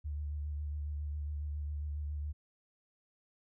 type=tone with vibrato; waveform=sine; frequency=73.9 Hz; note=D2; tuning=11 cents sharp; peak=-35 dBFS; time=0.04-2.33 s; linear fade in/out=20 ms; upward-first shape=sine; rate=7.3 Hz; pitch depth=29 cents each way; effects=none